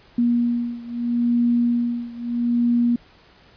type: beating tone pair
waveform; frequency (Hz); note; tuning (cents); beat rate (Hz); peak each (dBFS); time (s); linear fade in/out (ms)
sine; 238.2 / 238.97; A#3 / A#3; +38 / +43; 0.77; -20 / -22; 0.18-2.96; 5
effects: pink hiss -52 dBFS RMS until 3.56 s + resampled to 11025 Hz

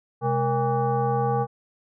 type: tone with frequency modulation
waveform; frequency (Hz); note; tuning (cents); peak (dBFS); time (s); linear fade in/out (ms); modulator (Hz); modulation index
sine; 470; A#4; +14; -20; 0.21-1.47; 50; 340; 1.5
effects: none

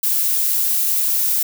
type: noise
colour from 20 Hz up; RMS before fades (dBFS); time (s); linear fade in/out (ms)
violet; -18; 0.03-1.43; 5
effects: none

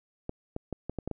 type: clicks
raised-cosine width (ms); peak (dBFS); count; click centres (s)
2; -20; 7; 0.294 / 0.564 / 0.727 / 0.896 / 0.987 / 1.076 / 1.113
effects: none

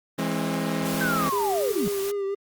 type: chord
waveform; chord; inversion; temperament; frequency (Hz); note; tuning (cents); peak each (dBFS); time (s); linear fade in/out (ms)
sawtooth; E augmented; none; equal with one note detuned; 164.81 / 207.7 / 267.3; E3 / G#3 / B#3; 0 / 0 / +37; -25; 0.18-1.3; 10
type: noise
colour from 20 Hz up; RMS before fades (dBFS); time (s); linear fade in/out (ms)
white; -36; 0.84-2.12; 20
type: linear sweep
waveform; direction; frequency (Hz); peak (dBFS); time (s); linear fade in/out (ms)
sine; down; 1568 to 164.81; -24; 1.01-1.88; 0
type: tone with vibrato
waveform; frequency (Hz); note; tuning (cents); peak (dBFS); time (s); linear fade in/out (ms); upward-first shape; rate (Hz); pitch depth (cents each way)
triangle; 399.4; G4; +32; -23; 1.32-2.35; 10; triangle; 4; 48
effects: Opus 32 kbps

